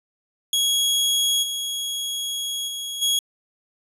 sawtooth tone with level steps, 3322 Hz, G#7, in tune, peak -15 / -22 / -25 / -15 dBFS, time 0.53-3.19 s, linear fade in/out 2 ms, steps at 1.42 / 2.67 / 3.01 s, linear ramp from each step 20 ms, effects resampled to 32000 Hz

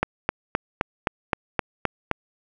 click train, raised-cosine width 0.5 ms, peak -5 dBFS, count 9, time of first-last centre 0.03-2.113 s, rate 3.84 Hz, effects none

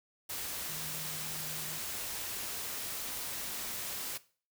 sine tone in noise, 155.9 Hz, D#3, 4 cents sharp, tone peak -48 dBFS, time 0.69-1.79 s, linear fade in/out 10 ms, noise white, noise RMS -39 dBFS, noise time 0.29-4.18 s, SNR -12 dB, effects noise-tail reverb RT60 0.4 s tail -18 dB re dry

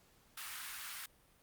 pink high-pass noise, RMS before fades -45 dBFS, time 0.37-1.06 s, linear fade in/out 5 ms, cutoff 1200 Hz, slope 24 dB/octave, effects pink hiss -68 dBFS RMS until 1.42 s + Opus 48 kbps

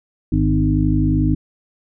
harmonic tone with a mistuned harmonic, 51.2 Hz, G#1, 24 cents flat, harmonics 1 / 2 / 3 / 5 / 6, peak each -20 / -20 / -20 / -20 / -20 dBFS, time 0.32-1.35 s, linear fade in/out 5 ms, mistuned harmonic 2, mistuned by -32 cents, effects none

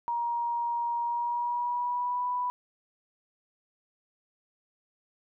sine tone with pitch glide, 945 to 987.4 Hz, A#5 to B5, +23 to -1 cents, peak -27 dBFS, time 0.08-2.5 s, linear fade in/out 0 ms, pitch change +76 cents, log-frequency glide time 1.03-2.27 s, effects none

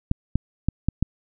clicks, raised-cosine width 5 ms, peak -7 dBFS, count 5, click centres 0.114 / 0.356 / 0.686 / 0.886 / 1.026 s, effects none

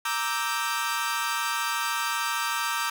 sawtooth chord, E half-diminished seventh, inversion second, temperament equal with one note detuned, 932.3 / 1174.7 / 1307.9 / 1568 Hz, Bb5 / D6 / E6 / G6, 0 / 0 / -14 / 0 cents, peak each -28 dBFS, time 0.05-2.9 s, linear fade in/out 5 ms, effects none

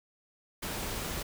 pink noise, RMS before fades -36 dBFS, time 0.62-1.23 s, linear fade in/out 10 ms, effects none

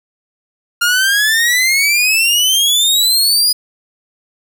sawtooth exponential sweep, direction up, 1396.9 to 4978 Hz, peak -7 dBFS, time 0.81-3.53 s, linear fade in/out 10 ms, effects none

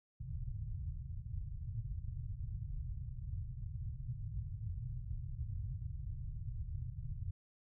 white low-pass noise, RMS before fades -42 dBFS, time 0.2-7.31 s, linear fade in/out 10 ms, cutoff 130 Hz, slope 48 dB/octave, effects none

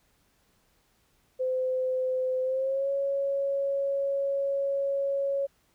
sine tone with pitch glide, 514 to 554.1 Hz, C5 to C#5, -31 to -1 cents, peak -25 dBFS, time 1.39-5.47 s, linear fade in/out 20 ms, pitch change +130 cents, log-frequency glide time 2.42-2.9 s, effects pink hiss -68 dBFS RMS until 5.74 s

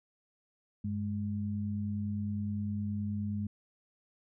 sine tone pair together, 98.02 / 207.7 Hz, G2 / G#3, 0 / 0 cents, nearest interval octave + minor second, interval 1300 cents, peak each -35 / -34 dBFS, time 0.84-3.47 s, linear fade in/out 5 ms, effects none

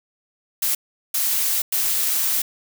blue noise bursts at uneven times, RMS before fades -21 dBFS, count 3, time 0.62-0.75 / 1.14-1.62 / 1.72-2.42 s, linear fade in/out 5 ms, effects none

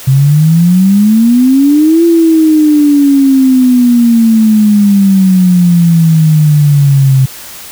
sine exponential two-way sweep, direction up then down, 130.81 to 339.7 to 130.81 Hz, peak -3 dBFS, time 0.07-7.26 s, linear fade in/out 10 ms, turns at 2.04 s, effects white hiss -28 dBFS RMS until 7.71 s

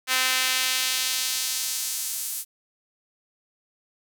sawtooth tone with high-pass filter sweep, 258 Hz, C4, 24 cents flat, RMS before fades -26 dBFS, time 0.07-2.45 s, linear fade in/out 50 ms, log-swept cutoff 1800 to 9700 Hz, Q 0.89, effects none

